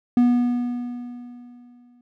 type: tone with exponential decay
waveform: triangle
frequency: 243.5 Hz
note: B3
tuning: 24 cents flat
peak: -10 dBFS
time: 0.17-2.01 s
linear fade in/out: 2 ms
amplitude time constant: 400 ms
effects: none